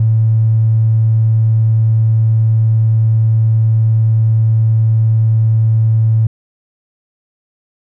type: tone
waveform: triangle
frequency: 111.3 Hz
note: A2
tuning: 20 cents sharp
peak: -4 dBFS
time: 0-6.27 s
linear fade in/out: 5 ms
effects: tanh soft clip ceiling -6 dBFS